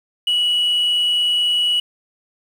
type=tone with amplitude modulation; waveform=sine; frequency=2931 Hz; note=F#7; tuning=17 cents flat; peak=-11 dBFS; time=0.27-1.8 s; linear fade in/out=5 ms; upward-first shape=sine; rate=170 Hz; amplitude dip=35%; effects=tanh soft clip ceiling -13 dBFS + 7-bit